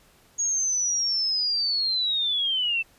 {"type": "linear sweep", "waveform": "sine", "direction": "down", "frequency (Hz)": [6650, 2637], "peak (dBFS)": -22, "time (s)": [0.38, 2.83], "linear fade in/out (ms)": 20, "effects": ["pink hiss -58 dBFS RMS until 2.98 s", "resampled to 32000 Hz"]}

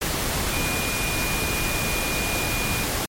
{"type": "tone in noise", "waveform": "sine", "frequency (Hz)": 2434, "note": "D#7", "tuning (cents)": -39, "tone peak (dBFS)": -29, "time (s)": [0.52, 2.84], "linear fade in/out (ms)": 10, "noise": "pink", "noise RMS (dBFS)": -25, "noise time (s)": [0.01, 3.06], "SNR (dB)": -7, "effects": ["MP3 64 kbps"]}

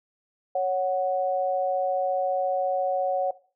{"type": "tone pair together", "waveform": "sine", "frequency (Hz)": [554.4, 740], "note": ["C#5", "F#5"], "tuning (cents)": [0, 0], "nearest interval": "perfect fourth", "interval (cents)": 500, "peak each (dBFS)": -25, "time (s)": [0.55, 3.31], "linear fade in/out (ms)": 5, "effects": ["noise-tail reverb RT60 0.4 s tail -18 dB re dry"]}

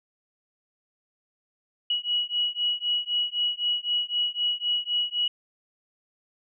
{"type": "beating tone pair", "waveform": "sine", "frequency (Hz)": [2917, 2920.9], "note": ["F#7", "F#7"], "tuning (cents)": [-25, -23], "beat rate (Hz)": 3.9, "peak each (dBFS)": [-27, -27], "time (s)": [1.9, 5.28], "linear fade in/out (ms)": 5, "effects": []}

